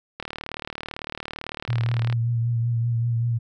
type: click train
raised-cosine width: 0.3 ms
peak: -15 dBFS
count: 74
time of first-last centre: 0.2-2.126 s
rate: 37.9 Hz
type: tone with vibrato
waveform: sine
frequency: 117.3 Hz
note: A#2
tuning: 11 cents sharp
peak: -20 dBFS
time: 1.68-3.39 s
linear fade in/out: 20 ms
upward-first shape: triangle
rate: 5.2 Hz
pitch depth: 38 cents each way
effects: none